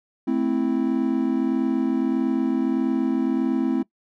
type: chord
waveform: triangle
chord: A minor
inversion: none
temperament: equal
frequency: 220 / 261.6 / 329.6 Hz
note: A3 / C4 / E4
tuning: 0 / 0 / 0 cents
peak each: -24 / -20 / -23 dBFS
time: 0.27-3.83 s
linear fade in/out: 10 ms
effects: noise-tail reverb RT60 0.1 s tail -21 dB re dry